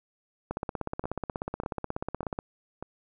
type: two click trains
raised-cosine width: 1 ms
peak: -17 / -22 dBFS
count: 32 / 4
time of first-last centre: 0.51-2.389 / 1.04-2.826 s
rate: 16.5 / 1.68 Hz
effects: none